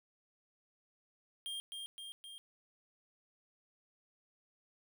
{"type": "tone with echo", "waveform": "square", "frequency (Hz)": 3207, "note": "G7", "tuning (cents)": 39, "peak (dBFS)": -40, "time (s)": [1.46, 1.6], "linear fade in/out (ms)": 0, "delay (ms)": 260, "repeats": 3, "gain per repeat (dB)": -3, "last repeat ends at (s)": 2.38, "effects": []}